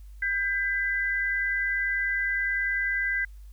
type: tone pair together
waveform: sine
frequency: 1590.4 / 2000 Hz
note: G6 / B6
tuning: +25 / +21 cents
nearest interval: major third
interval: 396 cents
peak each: -27 dBFS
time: 0.22-3.25 s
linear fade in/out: 5 ms
effects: added 50 Hz sine -42 dBFS peak until 3.52 s + white hiss -66 dBFS RMS until 3.52 s